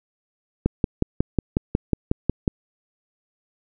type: click train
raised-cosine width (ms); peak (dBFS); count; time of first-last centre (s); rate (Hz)
3; -5; 11; 0.66-2.478; 5.5
effects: none